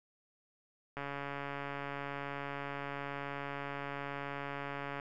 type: click train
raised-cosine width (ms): 0.5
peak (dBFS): -25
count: 569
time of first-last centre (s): 0.97-4.998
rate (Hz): 141
effects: none